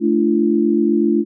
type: chord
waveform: sine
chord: D minor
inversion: second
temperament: equal with one note detuned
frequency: 220 / 293.7 / 341.6 Hz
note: A3 / D4 / F4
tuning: 0 / 0 / -38 cents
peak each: -17 / -18 / -16 dBFS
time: 0-1.25 s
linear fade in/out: 50 ms
effects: none